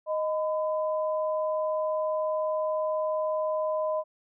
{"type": "tone pair together", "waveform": "sine", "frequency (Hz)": [622.3, 1008.1], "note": ["D#5", "B5"], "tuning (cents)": [0, 35], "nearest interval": "minor sixth", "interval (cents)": 835, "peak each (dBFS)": [-26, -33], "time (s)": [0.06, 4.04], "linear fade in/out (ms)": 50, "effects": []}